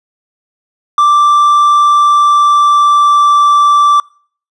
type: tone with pitch glide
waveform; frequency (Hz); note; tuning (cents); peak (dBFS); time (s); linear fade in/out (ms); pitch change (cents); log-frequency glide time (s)
triangle; 1174.7 to 1167.9; D6 to D6; 0 to -10; -3; 0.98-4; 2; -10; 1.76-3.47
effects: noise-tail reverb RT60 0.5 s tail -25 dB re dry + resampled to 24000 Hz